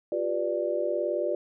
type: chord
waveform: sine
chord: G dominant seventh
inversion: third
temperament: just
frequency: 352.8 / 392 / 490 / 588 Hz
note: F4 / G4 / B4 / D5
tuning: +18 / 0 / -14 / +2 cents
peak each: -31 / -34 / -33 / -28 dBFS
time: 0.12-1.35 s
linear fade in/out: 2 ms
effects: none